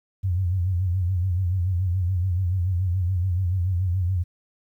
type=tone with vibrato; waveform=sine; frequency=91 Hz; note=F#2; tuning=28 cents flat; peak=-20 dBFS; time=0.23-4.24 s; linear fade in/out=20 ms; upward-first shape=sine; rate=7 Hz; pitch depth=98 cents each way; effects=10-bit